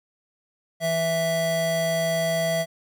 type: tone pair together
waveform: square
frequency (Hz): 164.81 / 659.2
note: E3 / E5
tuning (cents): 0 / 0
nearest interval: 2 octaves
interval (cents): 2400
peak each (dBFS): -30 / -23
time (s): 0.8-2.66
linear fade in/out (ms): 50
effects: none